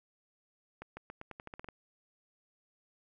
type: accelerating click train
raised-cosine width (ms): 0.5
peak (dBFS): -29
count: 11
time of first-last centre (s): 0.82-1.687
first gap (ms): 150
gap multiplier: 0.87
effects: none